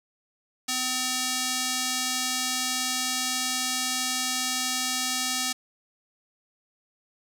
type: tone with band-pass filter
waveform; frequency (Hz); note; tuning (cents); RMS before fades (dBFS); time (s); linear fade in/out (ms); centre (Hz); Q
square; 255.4; C4; -42; -28; 0.68-5.53; 10; 6400; 1
effects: none